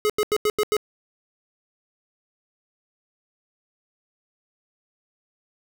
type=tone bursts; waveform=square; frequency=422.9 Hz; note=G#4; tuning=31 cents sharp; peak=-19 dBFS; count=6; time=0.05-0.767 s; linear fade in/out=0 ms; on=47 ms; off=87 ms; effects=none